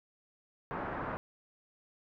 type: low-pass noise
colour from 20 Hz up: white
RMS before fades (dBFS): -38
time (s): 0.71-1.17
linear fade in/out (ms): 0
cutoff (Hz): 1400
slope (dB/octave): 24
effects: none